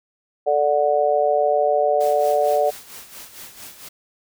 sine chord, D major, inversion second, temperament just, 440.5 / 587.3 / 734.2 Hz, A4 / D5 / F#5, +2 / 0 / -14 cents, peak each -22 / -18 / -20 dBFS, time 0.46-2.71 s, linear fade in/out 20 ms
white noise with tremolo, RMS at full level -37 dBFS, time 2-3.89 s, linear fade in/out 10 ms, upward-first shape sine, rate 4.4 Hz, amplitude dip 65%
effects none

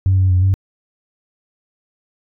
sine tone with pitch steps, 94.9 / 93.9 / 91 / 95.7 Hz, F#2 / F#2 / F#2 / G2, +44 / +26 / -28 / -41 cents, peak -9 dBFS, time 0.06-0.54 s, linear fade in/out 0 ms, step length 120 ms, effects tanh soft clip ceiling -7 dBFS

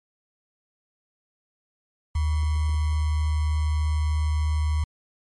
sine tone with sample-and-hold, 76.6 Hz, D#2, 27 cents flat, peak -20 dBFS, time 2.15-4.84 s, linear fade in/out 5 ms, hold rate 1050 Hz, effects MP3 48 kbps

